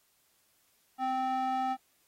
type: tone with band-pass filter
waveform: square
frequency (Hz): 260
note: C4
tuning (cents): -11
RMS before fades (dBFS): -31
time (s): 0.98-1.77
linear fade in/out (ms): 50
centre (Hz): 890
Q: 3.3
effects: white hiss -70 dBFS RMS until 2.07 s + AAC 48 kbps